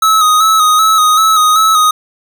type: tone with vibrato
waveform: square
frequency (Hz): 1273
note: D#6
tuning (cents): +39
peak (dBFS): -7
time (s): 0.02-1.91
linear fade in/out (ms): 5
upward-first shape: square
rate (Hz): 2.6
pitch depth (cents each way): 34
effects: none